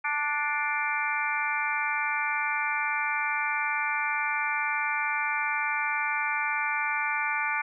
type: harmonic tone with a mistuned harmonic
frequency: 293.7 Hz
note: D4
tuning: in tune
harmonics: 3 / 4 / 5 / 6 / 7 / 8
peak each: -32 / -34 / -32 / -35 / -34 / -31 dBFS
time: 0.04-7.62 s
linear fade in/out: 10 ms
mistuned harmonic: 7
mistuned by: +46 cents
effects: none

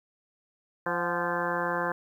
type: harmonic tone with a mistuned harmonic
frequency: 173.3 Hz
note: F3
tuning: 13 cents flat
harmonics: 1 / 2 / 3 / 4 / 5 / 6 / 7 / 8 / 9 / 10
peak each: -38 / -36 / -33 / -37 / -36 / -33 / -39 / -39 / -34 / -38 dBFS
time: 0.86-1.92 s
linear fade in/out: 2 ms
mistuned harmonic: 4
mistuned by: +59 cents
effects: 10-bit

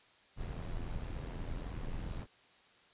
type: noise with amplitude modulation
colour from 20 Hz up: brown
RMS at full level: -37 dBFS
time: 0.36-2.27 s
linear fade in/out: 50 ms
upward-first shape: sine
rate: 83.5 Hz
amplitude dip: 60%
effects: white hiss -64 dBFS RMS until 2.93 s + resampled to 8000 Hz

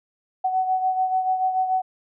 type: beating tone pair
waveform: sine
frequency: 748 / 754.9 Hz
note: F#5 / F#5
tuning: +19 / +35 cents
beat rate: 6.9 Hz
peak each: -20 / -28 dBFS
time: 0.44-1.82 s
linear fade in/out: 10 ms
effects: none

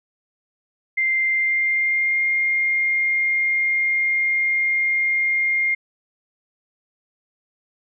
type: tone with pitch glide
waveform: sine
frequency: 2093 to 2120 Hz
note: C7 to C7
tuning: 0 to +22 cents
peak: -17 dBFS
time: 0.97-5.75 s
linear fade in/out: 10 ms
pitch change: +22 cents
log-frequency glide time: 1.34-2.21 s
effects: none

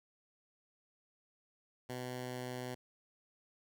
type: tone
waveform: 10% pulse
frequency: 125.6 Hz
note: B2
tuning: 30 cents sharp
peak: -32 dBFS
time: 1.89-2.75 s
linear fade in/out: 10 ms
effects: none

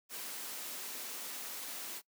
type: high-pass noise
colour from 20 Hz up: white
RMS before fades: -43 dBFS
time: 0.09-2.02 s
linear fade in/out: 50 ms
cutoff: 200 Hz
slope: 24 dB/octave
effects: noise-tail reverb RT60 0.1 s tail -22 dB re dry

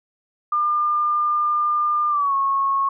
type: tone with pitch glide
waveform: sine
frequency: 1202 to 1095.9 Hz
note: D6 to C#6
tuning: +40 to -20 cents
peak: -17 dBFS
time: 0.52-2.89 s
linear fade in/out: 5 ms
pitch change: -160 cents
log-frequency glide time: 2.09-2.34 s
effects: none

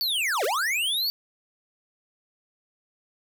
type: linear two-way sweep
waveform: square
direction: down then up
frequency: 4612 to 370 to 4612 Hz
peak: -24 dBFS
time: 0.01-1.1 s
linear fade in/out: 0 ms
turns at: 0.44 s
type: noise with exponential decay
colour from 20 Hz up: blue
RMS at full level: -30 dBFS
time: 0.44-0.52 s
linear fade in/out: 1 ms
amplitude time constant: 16 ms
effects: none

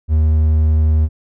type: tone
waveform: triangle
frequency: 77.78 Hz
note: D#2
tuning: in tune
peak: -8 dBFS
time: 0.08-1.09 s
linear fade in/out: 50 ms
effects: none

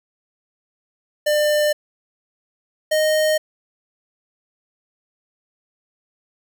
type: tone pair in turn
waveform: square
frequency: 598 / 619.1 Hz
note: D5 / D#5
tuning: +31 / -9 cents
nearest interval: minor second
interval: 60 cents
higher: second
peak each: -16 dBFS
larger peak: neither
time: 1.26-1.73 / 2.91-3.38 s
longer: neither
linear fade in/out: 10 ms
effects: none

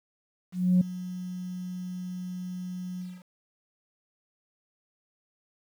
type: tone with ADSR envelope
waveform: sine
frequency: 181.5 Hz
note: F#3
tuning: 33 cents flat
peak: -15 dBFS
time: 0.52-3.24 s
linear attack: 290 ms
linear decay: 6 ms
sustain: -18 dB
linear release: 230 ms
effects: tanh soft clip ceiling -15 dBFS + 9-bit

